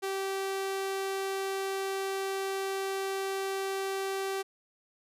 sawtooth tone, 387.8 Hz, G4, 19 cents flat, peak -27 dBFS, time 0.02-4.43 s, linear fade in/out 20 ms, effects resampled to 32000 Hz

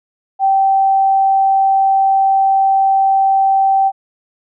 sine tone, 777 Hz, G5, 16 cents flat, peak -9 dBFS, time 0.39-3.92 s, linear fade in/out 50 ms, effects none

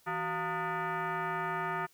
sine tone with frequency modulation, 162.5 Hz, E3, 24 cents flat, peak -31 dBFS, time 0.06-1.87 s, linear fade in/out 20 ms, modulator 538 Hz, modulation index 3, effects white hiss -65 dBFS RMS until 1.93 s

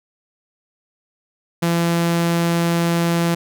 sawtooth tone, 169.5 Hz, E3, 49 cents sharp, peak -12 dBFS, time 1.62-3.35 s, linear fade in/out 10 ms, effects none

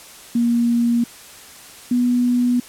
sine tone pair in turn, 236.3 / 245 Hz, A#3 / B3, +24 / -14 cents, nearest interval minor second, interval 62 cents, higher second, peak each -14 dBFS, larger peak neither, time 0.35-1.04 / 1.91-2.6 s, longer neither, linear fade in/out 5 ms, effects white hiss -41 dBFS RMS until 2.68 s + low-pass 12000 Hz 12 dB/octave

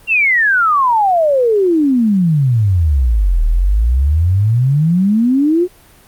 sine exponential two-way sweep, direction down then up, 2794 to 37.77 to 371.1 Hz, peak -9 dBFS, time 0.07-5.68 s, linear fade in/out 50 ms, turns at 3.44 s, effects pink hiss -45 dBFS RMS until 6.07 s + Opus 32 kbps

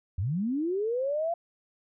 sine linear sweep, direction up, 78.8 to 694 Hz, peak -26 dBFS, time 0.18-1.34 s, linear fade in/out 5 ms, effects none

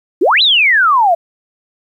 sine exponential two-way sweep, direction up then down, 299.1 to 4100 to 648 Hz, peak -7 dBFS, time 0.21-1.15 s, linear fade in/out 10 ms, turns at 0.42 s, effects 8-bit

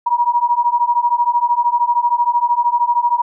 sine beating tone pair, 950 / 963 Hz, A#5 / B5, +33 / -44 cents, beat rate 13 Hz, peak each -16 / -15 dBFS, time 0.06-3.22 s, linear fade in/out 10 ms, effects none

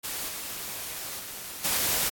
white noise with level steps, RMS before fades -33 / -36 / -39 / -26 dBFS, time 0.03-2.1 s, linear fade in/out 20 ms, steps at 0.28 / 1.19 / 1.64 s, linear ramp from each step 10 ms, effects AAC 64 kbps

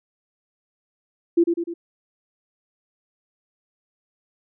sine tone with echo, 340 Hz, F4, 46 cents flat, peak -12 dBFS, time 1.37-1.44 s, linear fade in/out 10 ms, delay 100 ms, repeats 3, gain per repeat -5 dB, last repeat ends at 1.74 s, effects none

